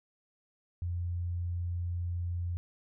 sine tone, 87.31 Hz, F2, in tune, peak -31 dBFS, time 0.82-2.57 s, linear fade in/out 0 ms, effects none

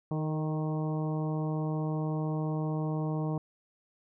harmonic tone with a mistuned harmonic, 155.56 Hz, D#3, in tune, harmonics 1 / 2 / 3 / 4 / 5 / 6 / 7, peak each -30 / -36 / -40 / -42 / -44 / -46 / -47 dBFS, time 0.11-3.38 s, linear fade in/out 2 ms, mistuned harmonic 3, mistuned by -21 cents, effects none

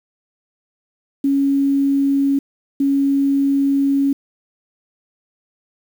sine tone bursts at uneven times, 277.2 Hz, C#4, in tune, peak -13 dBFS, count 2, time 1.24-2.39 / 2.8-4.13 s, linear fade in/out 5 ms, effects 7-bit

